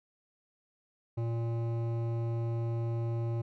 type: tone with hard clipping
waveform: triangle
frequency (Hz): 116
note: A#2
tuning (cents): -8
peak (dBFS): -32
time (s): 1.17-3.42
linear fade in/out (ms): 10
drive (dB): 17
effects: none